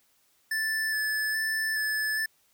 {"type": "tone with vibrato", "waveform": "square", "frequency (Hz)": 1747, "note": "A6", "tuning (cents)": -13, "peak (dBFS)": -27, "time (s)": [0.51, 2.26], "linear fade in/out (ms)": 5, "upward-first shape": "square", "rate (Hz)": 1.2, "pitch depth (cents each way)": 13, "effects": ["white hiss -67 dBFS RMS until 2.53 s"]}